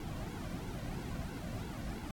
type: noise with flanger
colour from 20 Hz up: brown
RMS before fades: -41 dBFS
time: 0-2.11 s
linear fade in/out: 2 ms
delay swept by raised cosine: 1.6 to 2.4 ms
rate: 3 Hz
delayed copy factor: -0.85
effects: AAC 64 kbps